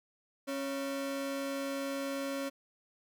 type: ring-modulated tone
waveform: 45% pulse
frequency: 413.9 Hz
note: G#4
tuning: 6 cents flat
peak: -31 dBFS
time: 0.47-2.5 s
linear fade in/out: 20 ms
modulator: 140 Hz
effects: none